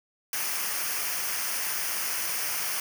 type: noise with comb filter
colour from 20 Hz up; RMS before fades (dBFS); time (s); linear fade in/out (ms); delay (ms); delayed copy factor
white; -30; 0.33-2.8; 2; 0.26; -0.65
effects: none